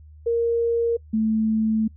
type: tone pair in turn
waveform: sine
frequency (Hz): 466.2 / 219.4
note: A#4 / A3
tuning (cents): 0 / -5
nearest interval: octave + minor second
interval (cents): 1305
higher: first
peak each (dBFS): -18 / -18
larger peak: neither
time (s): 0.26-0.97 / 1.13-1.88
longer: second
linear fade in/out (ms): 10
effects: noise-tail reverb RT60 0.1 s tail -25 dB re dry + added 76 Hz sine -43 dBFS peak until 1.96 s